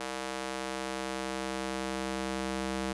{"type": "tone with high-pass filter sweep", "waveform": "square", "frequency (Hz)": 65.41, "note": "C2", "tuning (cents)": 0, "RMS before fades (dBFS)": -35, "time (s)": [0, 2.93], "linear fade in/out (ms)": 5, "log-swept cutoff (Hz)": [470, 200], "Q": 0.72, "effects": ["resampled to 24000 Hz"]}